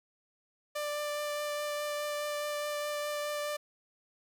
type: tone with vibrato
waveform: sawtooth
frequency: 591 Hz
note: D5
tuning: 11 cents sharp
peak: -29 dBFS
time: 0.75-3.57 s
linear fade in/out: 10 ms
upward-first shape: triangle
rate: 4.8 Hz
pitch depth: 11 cents each way
effects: 11-bit